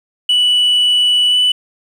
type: tone with pitch glide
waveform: sine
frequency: 2958 to 2982 Hz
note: F#7 to F#7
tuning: -1 to +13 cents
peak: -7 dBFS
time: 0.29-1.52 s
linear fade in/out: 5 ms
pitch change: +14 cents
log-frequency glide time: 1.29-1.37 s
effects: tanh soft clip ceiling -8 dBFS + 7-bit